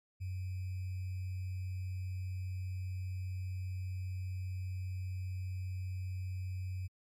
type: tone with sample-and-hold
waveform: sine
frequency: 92.5 Hz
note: F#2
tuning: in tune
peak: -36 dBFS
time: 0.2-6.88 s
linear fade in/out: 20 ms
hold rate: 2450 Hz
effects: MP3 64 kbps